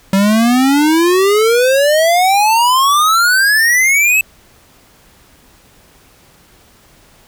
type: exponential sweep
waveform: square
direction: up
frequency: 190.7 to 2637 Hz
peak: -9 dBFS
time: 0.13-4.21 s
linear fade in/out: 2 ms
effects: pink hiss -47 dBFS RMS until 7.27 s